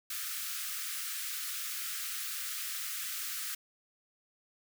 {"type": "high-pass noise", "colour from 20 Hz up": "white", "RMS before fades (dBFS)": -38, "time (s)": [0.1, 3.55], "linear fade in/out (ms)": 5, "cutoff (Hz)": 1200, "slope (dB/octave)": 96, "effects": []}